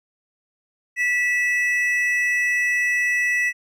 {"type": "tone pair together", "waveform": "triangle", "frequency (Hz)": [1960, 2596], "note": ["B6", "E7"], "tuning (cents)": [-14, -27], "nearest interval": "perfect fourth", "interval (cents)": 487, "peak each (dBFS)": [-17, -25], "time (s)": [0.96, 3.53], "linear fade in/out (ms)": 50, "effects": []}